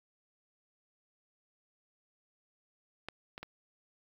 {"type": "clicks", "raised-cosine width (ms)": 0.3, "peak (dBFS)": [-23, -27, -27], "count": 3, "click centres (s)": [3.086, 3.379, 3.43], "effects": ["9-bit"]}